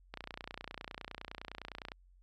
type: click train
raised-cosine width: 0.3 ms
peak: -26 dBFS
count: 54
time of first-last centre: 0.14-1.919 s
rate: 29.8 Hz
effects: added 45 Hz sine -60 dBFS peak until 2.22 s + AAC 64 kbps